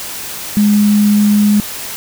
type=tone in noise; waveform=sine; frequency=207.7 Hz; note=G#3; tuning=in tune; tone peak=-7 dBFS; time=0.57-1.6 s; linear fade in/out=0 ms; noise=white; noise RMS=-25 dBFS; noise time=0-1.96 s; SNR=+15 dB; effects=none